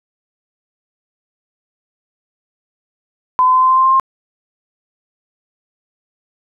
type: tone with pitch steps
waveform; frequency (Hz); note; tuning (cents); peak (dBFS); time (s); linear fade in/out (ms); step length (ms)
sine; 1015 / 1021.5 / 1028 / 1034.5 / 1041.1 / 1047.8 / 1054.4 / 1061.2; B5 / C6 / C6 / C6 / C6 / C6 / C6 / C6; +47 / -42 / -31 / -20 / -9 / +2 / +13 / +24; -8; 3.39-3.998; 0; 76
effects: none